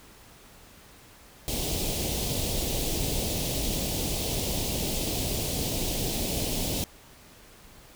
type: band-stop noise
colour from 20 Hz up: pink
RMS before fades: -29 dBFS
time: 1.48-6.84 s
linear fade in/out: 0 ms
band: 710 to 2800 Hz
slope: 24 dB/octave
effects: pink hiss -52 dBFS RMS until 7.95 s

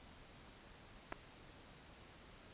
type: clicks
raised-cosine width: 0.5 ms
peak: -28 dBFS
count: 2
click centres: 1.123 / 1.126 s
effects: pink hiss -59 dBFS RMS until 2.53 s + resampled to 8000 Hz

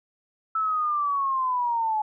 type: linear sweep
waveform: sine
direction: down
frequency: 1318.5 to 846 Hz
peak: -22 dBFS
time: 0.55-2.02 s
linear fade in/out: 5 ms
effects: none

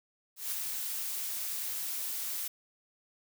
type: noise with ADSR envelope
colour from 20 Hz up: blue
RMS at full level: -33 dBFS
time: 0.36-2.48 s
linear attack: 160 ms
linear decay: 4 ms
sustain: -3 dB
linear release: 6 ms
effects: none

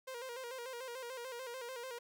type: tone with vibrato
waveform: sawtooth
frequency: 498 Hz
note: B4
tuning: 14 cents sharp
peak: -39 dBFS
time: 0.07-1.99 s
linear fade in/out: 10 ms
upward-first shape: square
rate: 6.8 Hz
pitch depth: 82 cents each way
effects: none

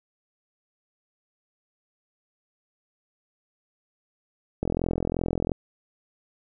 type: click train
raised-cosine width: 2 ms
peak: -12 dBFS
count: 39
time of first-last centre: 4.63-5.518 s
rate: 42.8 Hz
effects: none

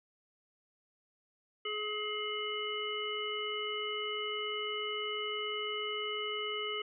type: harmonic tone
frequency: 423 Hz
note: G#4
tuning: 32 cents sharp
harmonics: 1 / 3 / 5 / 7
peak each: -39 / -41 / -41 / -38 dBFS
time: 1.65-6.82 s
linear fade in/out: 5 ms
effects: none

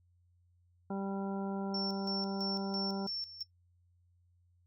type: harmonic tone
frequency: 196 Hz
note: G3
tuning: in tune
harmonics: 1 / 2 / 3 / 4 / 5 / 7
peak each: -36 / -42 / -46 / -44 / -50 / -51 dBFS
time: 0.9-3.07 s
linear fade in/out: 5 ms
type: tone with tremolo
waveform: sine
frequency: 5420 Hz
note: E8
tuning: 47 cents sharp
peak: -35 dBFS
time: 1.74-3.43 s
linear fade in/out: 5 ms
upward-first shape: square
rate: 3 Hz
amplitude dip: 75%
effects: noise-tail reverb RT60 0.1 s tail -17 dB re dry + added 88 Hz sine -66 dBFS peak until 4.66 s

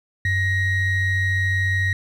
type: ring-modulated tone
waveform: triangle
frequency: 987.8 Hz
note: B5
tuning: in tune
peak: -13 dBFS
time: 0.25-1.93 s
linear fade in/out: 2 ms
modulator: 893 Hz
effects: none

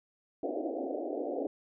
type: band-pass noise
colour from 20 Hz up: pink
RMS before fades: -35 dBFS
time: 0.43-1.47 s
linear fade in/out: 2 ms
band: 260 to 740 Hz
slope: 96 dB/octave
effects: none

